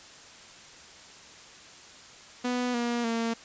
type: tone with pitch steps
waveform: sawtooth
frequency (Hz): 247.3 / 238.2 / 229.4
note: B3 / A#3 / A#3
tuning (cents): +3 / +38 / -28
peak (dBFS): -23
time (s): 2.44-3.34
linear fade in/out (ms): 10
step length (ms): 300
effects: white hiss -49 dBFS RMS until 3.44 s + resampled to 16000 Hz